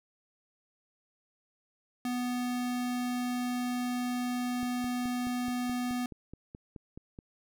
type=tone; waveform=square; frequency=246.9 Hz; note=B3; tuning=in tune; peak=-31 dBFS; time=2.05-6.06 s; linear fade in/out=2 ms
type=click train; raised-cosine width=3 ms; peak=-31 dBFS; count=13; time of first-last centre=4.63-7.189 s; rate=4.69 Hz
effects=none